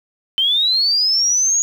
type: linear sweep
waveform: sine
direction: up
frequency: 3060 to 6730 Hz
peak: -13 dBFS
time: 0.38-1.62 s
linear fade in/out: 0 ms
effects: 7-bit